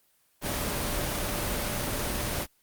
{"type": "tone in noise", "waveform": "sine", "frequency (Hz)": 587.3, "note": "D5", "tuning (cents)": 0, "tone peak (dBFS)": -40, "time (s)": [0.41, 2.47], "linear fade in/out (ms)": 50, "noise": "pink", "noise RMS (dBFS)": -30, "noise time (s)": [0.41, 2.47], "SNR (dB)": -13, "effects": ["white hiss -67 dBFS RMS until 2.62 s", "Opus 24 kbps"]}